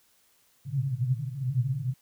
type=band-pass noise; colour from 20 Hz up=pink; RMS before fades=-29 dBFS; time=0.65-1.94 s; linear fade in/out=20 ms; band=120 to 140 Hz; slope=96 dB/octave; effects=white hiss -65 dBFS RMS until 2.01 s